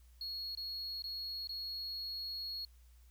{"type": "tone with dropouts", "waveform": "triangle", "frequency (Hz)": 4322, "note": "C#8", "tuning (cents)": -45, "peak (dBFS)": -38, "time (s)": [0.21, 2.65], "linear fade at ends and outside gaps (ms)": 2, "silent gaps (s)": [[0.551, 0.573], [1.022, 1.04], [1.473, 1.492]], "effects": ["added 60 Hz sine -58 dBFS peak until 3.1 s", "white hiss -72 dBFS RMS until 3.1 s"]}